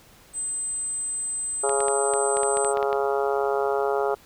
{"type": "tone", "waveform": "sine", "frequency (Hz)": 8160, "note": "C9", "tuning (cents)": -44, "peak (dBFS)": -26, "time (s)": [0.33, 2.74], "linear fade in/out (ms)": 50}
{"type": "harmonic tone", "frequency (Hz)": 138.59, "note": "C#3", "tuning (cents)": 0, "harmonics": [3, 4, 5, 6, 7, 8, 9, 10], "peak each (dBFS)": [-24, -29, -29, -30, -36, -38, -34, -36], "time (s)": [1.63, 4.15], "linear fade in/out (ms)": 10}
{"type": "clicks", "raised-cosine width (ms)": 0.3, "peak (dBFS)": -18, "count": 11, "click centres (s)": [1.694, 1.805, 1.883, 2.137, 2.37, 2.433, 2.571, 2.647, 2.772, 2.828, 2.929]}
{"effects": ["pink hiss -53 dBFS RMS until 4.25 s"]}